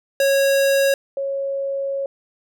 square / sine tone pair in turn, 550 / 550 Hz, C#5 / C#5, -14 / -14 cents, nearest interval unison, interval 0 cents, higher neither, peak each -15 / -21 dBFS, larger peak first, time 0.2-0.94 / 1.17-2.06 s, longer second, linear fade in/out 2 ms, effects none

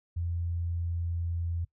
sine tone with pitch glide, 85.5 to 84.86 Hz, F2 to F2, -36 to -49 cents, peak -29 dBFS, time 0.16-1.65 s, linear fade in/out 10 ms, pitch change -13 cents, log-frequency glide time 0.39-1.47 s, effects noise-tail reverb RT60 0.1 s tail -20 dB re dry

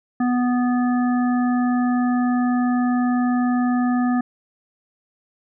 harmonic tone, 246.9 Hz, B3, in tune, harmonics 1 / 3 / 5 / 7, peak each -17 / -27 / -31 / -34 dBFS, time 0.2-4.21 s, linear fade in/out 5 ms, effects none

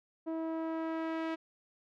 sawtooth tone with low-pass filter sweep, 323.8 Hz, E4, 31 cents flat, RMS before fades -36 dBFS, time 0.26-1.36 s, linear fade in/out 20 ms, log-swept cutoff 680 to 2600 Hz, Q 0.87, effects none

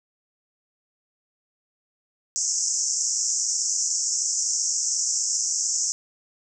white band-pass noise, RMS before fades -25 dBFS, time 2.36-5.92 s, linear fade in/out 0 ms, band 5400 to 7600 Hz, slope 96 dB/octave, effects none

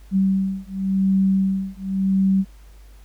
sine beating tone pair, 191.9 / 192.81 Hz, G3 / G3, -37 / -28 cents, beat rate 0.91 Hz, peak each -20 dBFS, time 0.11-2.45 s, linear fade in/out 50 ms, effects added 50 Hz sine -42 dBFS peak until 3.04 s + pink hiss -56 dBFS RMS until 3.04 s

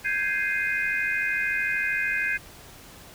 sine chord, Ab major seventh, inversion third, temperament equal, 1568 / 1661.2 / 2093 / 2489 Hz, G6 / Ab6 / C7 / Eb7, 0 / 0 / 0 / 0 cents, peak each -29 dBFS, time 0.04-2.38 s, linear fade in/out 20 ms, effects pink hiss -47 dBFS RMS until 3.14 s

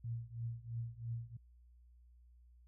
sine tone with tremolo, 116.54 Hz, A#2, in tune, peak -36 dBFS, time 0.04-1.37 s, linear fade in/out 5 ms, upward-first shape triangle, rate 3 Hz, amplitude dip 95%, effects added 60 Hz sine -60 dBFS peak until 2.67 s

